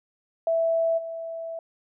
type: tone with level steps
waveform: sine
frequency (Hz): 659.3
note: E5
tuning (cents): 0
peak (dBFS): -20 / -31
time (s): 0.47-1.59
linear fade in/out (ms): 2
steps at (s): 0.97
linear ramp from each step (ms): 20
effects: none